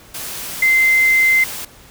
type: tone in noise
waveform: sine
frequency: 2076 Hz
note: C7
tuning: 14 cents flat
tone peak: -10 dBFS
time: 0.62-1.44 s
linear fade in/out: 5 ms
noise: white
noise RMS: -28 dBFS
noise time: 0.14-1.65 s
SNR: +15 dB
effects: pink hiss -44 dBFS RMS until 1.9 s